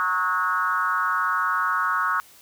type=tone with frequency modulation; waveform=sine; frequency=1280 Hz; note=D#6; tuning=49 cents sharp; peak=-20 dBFS; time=0-2.2 s; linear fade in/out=0 ms; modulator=179 Hz; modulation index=1.4; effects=white hiss -51 dBFS RMS until 2.41 s